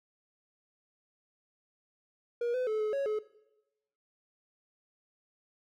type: tone with pitch steps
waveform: triangle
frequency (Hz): 475.9 / 506 / 433.1 / 427.8 / 554 / 427.6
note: A#4 / B4 / A4 / A4 / C#5 / A4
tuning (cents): +36 / +42 / -27 / -49 / -1 / -49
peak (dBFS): -27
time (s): 2.41-3.19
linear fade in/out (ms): 5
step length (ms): 130
effects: noise-tail reverb RT60 0.9 s tail -17 dB re dry